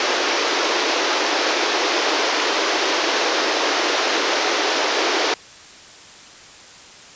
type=band-pass noise; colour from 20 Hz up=pink; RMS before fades=-20 dBFS; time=0-5.34 s; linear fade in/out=2 ms; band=310 to 6100 Hz; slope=48 dB/octave; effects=white hiss -42 dBFS RMS until 7.15 s + resampled to 16000 Hz